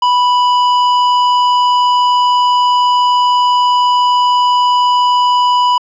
sine tone with hard clipping, 987 Hz, B5, 1 cent flat, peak -10 dBFS, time 0.02-5.78 s, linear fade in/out 5 ms, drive 10 dB, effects low-pass 6000 Hz 12 dB/octave

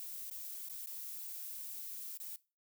violet noise with dropouts, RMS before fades -45 dBFS, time 0-2.36 s, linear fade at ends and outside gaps 0 ms, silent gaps 0.3-0.312 / 0.686-0.697 / 0.86-0.871 / 2.173-2.202 s, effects noise-tail reverb RT60 0.3 s tail -20 dB re dry

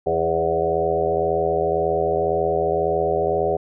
harmonic tone with a mistuned harmonic, 81.9 Hz, E2, 11 cents flat, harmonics 1 / 2 / 4 / 5 / 6 / 7 / 8 / 9, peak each -33 / -32 / -34 / -22 / -26 / -25 / -27 / -25 dBFS, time 0.06-3.57 s, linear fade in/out 10 ms, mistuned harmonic 6, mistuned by +25 cents, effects none

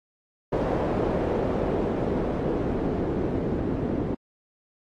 white noise with low-pass filter sweep, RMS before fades -26 dBFS, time 0.52-4.15 s, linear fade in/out 10 ms, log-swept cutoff 530 to 320 Hz, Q 1.3, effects AAC 48 kbps

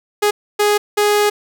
sawtooth tone bursts at uneven times, 415.3 Hz, G#4, in tune, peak -8 dBFS, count 3, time 0.22-0.31 / 0.59-0.78 / 0.97-1.3 s, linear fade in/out 10 ms, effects none

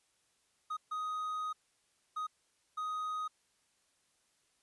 triangle tone bursts at uneven times, 1251 Hz, D#6, 9 cents sharp, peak -33 dBFS, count 4, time 0.7-0.77 / 0.91-1.53 / 2.16-2.27 / 2.77-3.28 s, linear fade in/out 10 ms, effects white hiss -74 dBFS RMS until 4.62 s + resampled to 24000 Hz

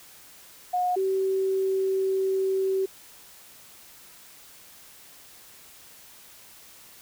sine tone pair in turn, 723 / 383 Hz, F#5 / G4, -40 / -40 cents, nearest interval major seventh, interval 1100 cents, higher first, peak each -22 dBFS, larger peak neither, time 0.73-0.96 / 0.96-2.86 s, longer second, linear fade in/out 10 ms, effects white hiss -50 dBFS RMS until 7.01 s

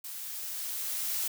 blue noise with level ramp, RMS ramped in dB -41 to -31 dBFS, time 0.04-1.28 s, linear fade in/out 5 ms, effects none

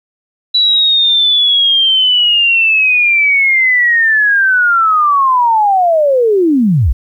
sine linear sweep, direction down, 3951 to 45.95 Hz, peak -7 dBFS, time 0.54-6.93 s, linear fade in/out 10 ms, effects 8-bit

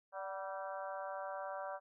harmonic tone with a mistuned harmonic, 194.1 Hz, G3, 17 cents flat, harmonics 3 / 4 / 5 / 6 / 7 / 8, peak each -44 / -46 / -48 / -50 / -51 / -52 dBFS, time 0.12-1.8 s, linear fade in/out 50 ms, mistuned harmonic 4, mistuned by -39 cents, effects none

